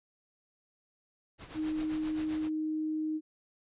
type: noise with tremolo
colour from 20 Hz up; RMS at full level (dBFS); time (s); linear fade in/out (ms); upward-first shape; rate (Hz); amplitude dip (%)
pink; -44; 1.38-2.5; 50; sine; 7.6; 65
type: tone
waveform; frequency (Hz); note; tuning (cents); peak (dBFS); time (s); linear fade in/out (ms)
sine; 311.1; D#4; 0; -30; 1.54-3.21; 50
effects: resampled to 8000 Hz